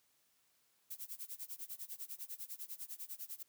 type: noise with tremolo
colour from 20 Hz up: violet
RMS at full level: -44 dBFS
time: 0.9-3.43 s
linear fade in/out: 10 ms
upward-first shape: sine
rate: 10 Hz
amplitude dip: 95%
effects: white hiss -75 dBFS RMS until 3.48 s + high-pass 80 Hz 12 dB/octave